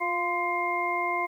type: tone cluster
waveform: sine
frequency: 352.6 / 697 / 1037 / 2120 Hz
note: F4 / F5 / C6 / C7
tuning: +17 / -4 / -16 / +22 cents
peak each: -34 / -31 / -29 / -30 dBFS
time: 0-1.27 s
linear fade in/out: 20 ms
effects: 10-bit